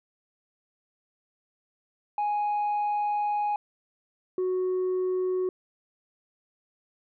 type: tone pair in turn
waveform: sine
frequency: 830.6 / 369.1 Hz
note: G#5 / F#4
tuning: 0 / -4 cents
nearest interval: octave + major second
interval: 1404 cents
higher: first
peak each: -22 dBFS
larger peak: neither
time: 2.18-3.56 / 4.38-5.49 s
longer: first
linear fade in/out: 2 ms
effects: tanh soft clip ceiling -23 dBFS